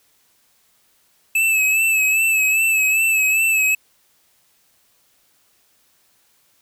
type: tone with vibrato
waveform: square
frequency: 2607 Hz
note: E7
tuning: 20 cents flat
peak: -15 dBFS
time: 1.35-3.75 s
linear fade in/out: 5 ms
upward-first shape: sine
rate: 2.5 Hz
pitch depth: 45 cents each way
effects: white hiss -60 dBFS RMS until 6.61 s